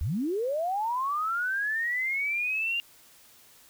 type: linear sweep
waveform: sine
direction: up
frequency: 59.6 to 2814 Hz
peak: -26 dBFS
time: 0.01-2.8 s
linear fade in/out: 0 ms
effects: white hiss -56 dBFS RMS until 3.69 s